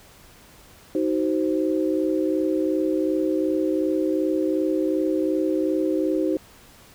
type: chord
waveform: sine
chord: C diminished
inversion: first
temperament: just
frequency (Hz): 314 / 376.7 / 523.3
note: Eb4 / Gb4 / C5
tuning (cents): +16 / +31 / 0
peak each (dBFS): -22 / -25 / -27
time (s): 0.95-6.37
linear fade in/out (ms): 2
effects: pink hiss -50 dBFS RMS until 6.94 s